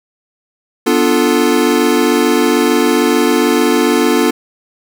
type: chord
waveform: square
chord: B half-diminished seventh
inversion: none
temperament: equal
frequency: 246.9 / 293.7 / 349.2 / 440 Hz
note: B3 / D4 / F4 / A4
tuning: 0 / 0 / 0 / 0 cents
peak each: -16 dBFS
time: 0.86-4.31 s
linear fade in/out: 10 ms
effects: none